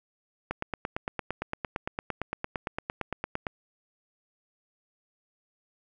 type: click train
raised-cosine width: 0.5 ms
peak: -15 dBFS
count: 27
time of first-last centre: 0.51-3.468 s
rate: 8.79 Hz
effects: none